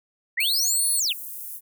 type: linear two-way sweep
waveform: sine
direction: up then down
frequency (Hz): 1760 to 10660 to 2308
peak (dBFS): -21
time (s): 0.37-1.13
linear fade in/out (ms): 10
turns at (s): 0.92
type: tone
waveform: 5% pulse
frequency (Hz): 4322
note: C#8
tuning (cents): -45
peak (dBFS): -18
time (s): 0.4-1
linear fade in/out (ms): 5
type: high-pass noise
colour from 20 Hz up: pink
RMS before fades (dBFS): -36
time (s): 0.96-1.61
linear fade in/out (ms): 50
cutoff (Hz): 11000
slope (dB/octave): 24
effects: none